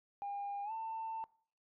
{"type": "tone with pitch glide", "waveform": "sine", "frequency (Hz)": [806, 894.3], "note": ["G5", "A5"], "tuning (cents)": [48, 28], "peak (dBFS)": -37, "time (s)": [0.22, 1.24], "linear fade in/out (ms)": 0, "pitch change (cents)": 180, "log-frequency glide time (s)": [0.64, 0.72], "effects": ["noise-tail reverb RT60 0.5 s tail -22 dB re dry", "tanh soft clip ceiling -35 dBFS"]}